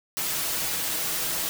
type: noise with comb filter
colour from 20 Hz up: white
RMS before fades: -28 dBFS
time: 0.17-1.49 s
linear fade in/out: 0 ms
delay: 6.2 ms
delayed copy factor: +0.55
effects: none